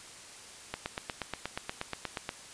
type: click train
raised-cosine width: 0.3 ms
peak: -17 dBFS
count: 14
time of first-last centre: 0.74-2.291 s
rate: 8.38 Hz
effects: white hiss -49 dBFS RMS until 2.53 s + resampled to 22050 Hz